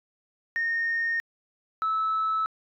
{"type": "tone pair in turn", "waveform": "sine", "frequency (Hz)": [1841, 1304.7], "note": ["A#6", "E6"], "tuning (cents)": [-22, -18], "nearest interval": "tritone", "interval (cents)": 596, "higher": "first", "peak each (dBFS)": [-23, -22], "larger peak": "second", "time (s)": [[0.56, 1.2], [1.82, 2.46]], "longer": "neither", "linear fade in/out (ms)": 0, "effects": ["tanh soft clip ceiling -20 dBFS"]}